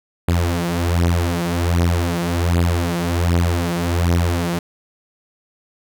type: beating tone pair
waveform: sawtooth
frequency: 85.4 / 86.7 Hz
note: F2 / F2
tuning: -38 / -12 cents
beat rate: 1.3 Hz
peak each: -15 / -15 dBFS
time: 0.28-4.59 s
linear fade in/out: 5 ms
effects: none